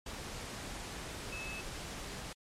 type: tone in noise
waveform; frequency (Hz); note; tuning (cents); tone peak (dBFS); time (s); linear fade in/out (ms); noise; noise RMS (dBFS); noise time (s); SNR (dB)
sine; 2601; E7; -24; -42; 1.32-1.61; 5; pink; -43; 0.06-2.33; -2
effects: low-pass 9000 Hz 12 dB/octave + MP3 64 kbps